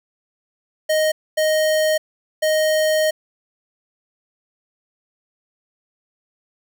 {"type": "tone bursts at uneven times", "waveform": "square", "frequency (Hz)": 622.3, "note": "D#5", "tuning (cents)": 0, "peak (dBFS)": -16, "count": 3, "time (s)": [[0.89, 1.12], [1.37, 1.98], [2.42, 3.11]], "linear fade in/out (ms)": 10, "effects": []}